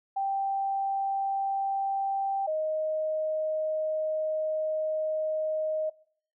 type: tone pair in turn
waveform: sine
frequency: 784 / 623.9 Hz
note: G5 / D#5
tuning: 0 / +5 cents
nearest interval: major third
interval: 395 cents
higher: first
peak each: -26 / -26 dBFS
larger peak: neither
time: 0.16-2.47 / 2.47-5.9 s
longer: second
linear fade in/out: 10 ms
effects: noise-tail reverb RT60 0.6 s tail -23 dB re dry